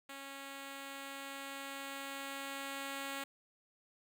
5% pulse tone with level ramp, 275.2 Hz, C#4, 12 cents flat, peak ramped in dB -35 to -28 dBFS, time 0.09-3.24 s, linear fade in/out 5 ms, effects none

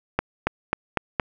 accelerating click train, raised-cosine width 0.5 ms, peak -5 dBFS, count 5, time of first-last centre 0.19-1.198 s, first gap 280 ms, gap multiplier 0.93, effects none

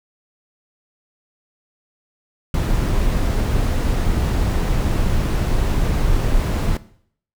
brown noise, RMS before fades -18 dBFS, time 2.54-6.77 s, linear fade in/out 2 ms, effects noise-tail reverb RT60 0.6 s tail -17 dB re dry

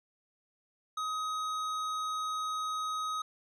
sine tone with hard clipping, 1260 Hz, D#6, 21 cents sharp, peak -34 dBFS, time 0.97-3.22 s, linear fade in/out 5 ms, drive 11 dB, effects none

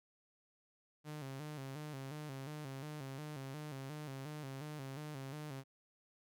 sawtooth tone with vibrato, 142.8 Hz, D3, 48 cents flat, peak -40 dBFS, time 1.04-5.64 s, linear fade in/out 50 ms, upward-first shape square, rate 2.8 Hz, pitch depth 100 cents each way, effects none

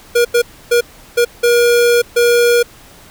square tone bursts at uneven times, 477.2 Hz, A#4, 41 cents sharp, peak -9 dBFS, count 6, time 0.15-0.25 / 0.34-0.42 / 0.71-0.81 / 1.17-1.25 / 1.43-2.02 / 2.16-2.63 s, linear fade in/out 10 ms, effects pink hiss -41 dBFS RMS until 3.1 s

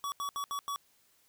square tone bursts at uneven times, 1133 Hz, C#6, 37 cents sharp, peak -34 dBFS, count 5, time 0.04-0.12 / 0.2-0.29 / 0.36-0.44 / 0.51-0.59 / 0.68-0.76 s, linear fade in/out 0 ms, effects white hiss -68 dBFS RMS until 1.28 s

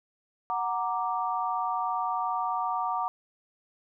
sine chord, Gb augmented, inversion none, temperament equal, 740 / 932.3 / 1174.7 Hz, Gb5 / Bb5 / D6, 0 / 0 / 0 cents, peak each -31 dBFS, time 0.5-3.08 s, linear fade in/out 0 ms, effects none

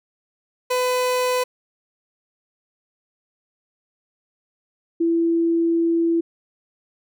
30% pulse / sine tone pair in turn, 502 / 334 Hz, B4 / E4, +28 / +23 cents, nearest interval perfect fifth, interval 705 cents, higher first, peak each -16 dBFS, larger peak neither, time 0.7-1.44 / 5-6.21 s, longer second, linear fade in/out 10 ms, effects none

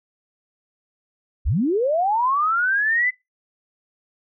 sine linear sweep, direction up, 37.2 to 2039 Hz, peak -17 dBFS, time 1.45-3.11 s, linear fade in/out 20 ms, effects noise-tail reverb RT60 0.2 s tail -21 dB re dry

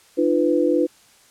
sine tone cluster, 301.1 / 344.6 / 498.2 Hz, D4 / F4 / B4, +43 / -23 / +15 cents, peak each -20 dBFS, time 0.17-0.87 s, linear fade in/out 20 ms, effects white hiss -53 dBFS RMS until 1.3 s + low-pass 10000 Hz 12 dB/octave

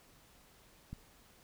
click, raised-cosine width 5 ms, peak -30 dBFS, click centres 0.93 s, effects pink hiss -63 dBFS RMS until 1.43 s

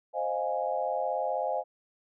sine chord, F minor seventh, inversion second, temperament equal with one note detuned, 523.3 / 619.4 / 698.5 / 830.6 Hz, C5 / Eb5 / F5 / Ab5, 0 / -8 / 0 / 0 cents, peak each -33 dBFS, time 0.13-1.64 s, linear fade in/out 50 ms, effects none

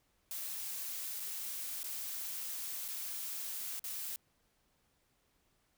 blue noise with dropouts, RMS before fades -41 dBFS, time 0.31-4.16 s, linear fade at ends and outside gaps 0 ms, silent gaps 1.197-1.202 / 1.831-1.842 / 2.88-2.886 / 3.794-3.841 s, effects pink hiss -75 dBFS RMS until 5.77 s

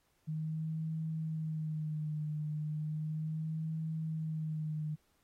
sine tone with vibrato, 155.56 Hz, D#3, in tune, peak -34 dBFS, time 0.27-4.96 s, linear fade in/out 20 ms, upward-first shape sine, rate 0.35 Hz, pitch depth 43 cents each way, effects pink hiss -75 dBFS RMS until 5.23 s + AAC 48 kbps

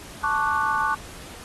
sine chord, D major seventh, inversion second, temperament equal, 880 / 1108.7 / 1174.7 / 1480 Hz, A5 / C#6 / D6 / F#6, 0 / 0 / 0 / 0 cents, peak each -26 dBFS, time 0.23-0.95 s, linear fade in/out 10 ms, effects pink hiss -42 dBFS RMS until 1.44 s + AAC 32 kbps

